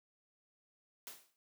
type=noise with exponential decay; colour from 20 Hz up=white; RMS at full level=-45 dBFS; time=1.07-1.36 s; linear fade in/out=0 ms; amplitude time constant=62 ms; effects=high-pass 200 Hz 12 dB/octave